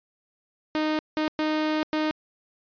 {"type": "tone bursts at uneven times", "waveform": "sawtooth", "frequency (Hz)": 308.7, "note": "D#4", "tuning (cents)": -14, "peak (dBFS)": -19, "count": 4, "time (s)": [[0.75, 0.99], [1.17, 1.28], [1.39, 1.83], [1.93, 2.11]], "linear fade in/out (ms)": 0, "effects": ["resampled to 11025 Hz"]}